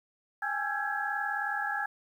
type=tone cluster; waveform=sine; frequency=804 / 843 / 1339 / 1597 / 1680 Hz; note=G5 / G#5 / E6 / G6 / G#6; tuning=+44 / +26 / +27 / +32 / +19 cents; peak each=-36 / -37 / -38 / -38 / -33 dBFS; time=0.42-1.86 s; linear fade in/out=5 ms; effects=10-bit